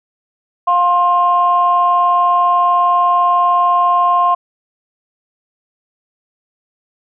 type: tone pair together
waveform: sine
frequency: 707 / 1059.3 Hz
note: F5 / C6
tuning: +21 / +21 cents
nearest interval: perfect fifth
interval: 700 cents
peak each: -14 / -10 dBFS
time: 0.67-4.35 s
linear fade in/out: 10 ms
effects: tanh soft clip ceiling -3 dBFS